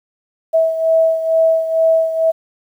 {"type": "beating tone pair", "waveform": "sine", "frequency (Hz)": [649, 651.2], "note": ["E5", "E5"], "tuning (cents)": [-27, -21], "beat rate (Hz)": 2.2, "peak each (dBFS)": [-12, -18], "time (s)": [0.53, 2.32], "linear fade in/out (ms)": 20, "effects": ["8-bit"]}